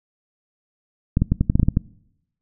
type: clicks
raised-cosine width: 5 ms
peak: -4 dBFS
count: 10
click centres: 1.171 / 1.22 / 1.32 / 1.41 / 1.499 / 1.555 / 1.597 / 1.631 / 1.685 / 1.771 s
effects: noise-tail reverb RT60 0.8 s tail -22 dB re dry